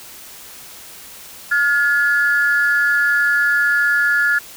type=tone pair together; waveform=sine; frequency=1421.5 / 1706 Hz; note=F6 / G#6; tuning=+30 / +46 cents; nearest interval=minor third; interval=316 cents; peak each=-15 dBFS; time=1.51-4.39 s; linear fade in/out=10 ms; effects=tanh soft clip ceiling -6 dBFS + white hiss -38 dBFS RMS until 4.56 s